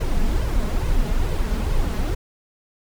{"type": "noise with flanger", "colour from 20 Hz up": "brown", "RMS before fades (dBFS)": -20, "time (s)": [0, 2.15], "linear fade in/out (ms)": 10, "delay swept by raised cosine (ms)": [1.9, 4.8], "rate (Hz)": 2.3, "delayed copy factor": 0.6, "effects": []}